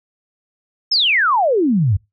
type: exponential sweep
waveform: sine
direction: down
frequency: 5470 to 87.31 Hz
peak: -12 dBFS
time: 0.91-1.97 s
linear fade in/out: 10 ms
effects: noise-tail reverb RT60 0.2 s tail -22 dB re dry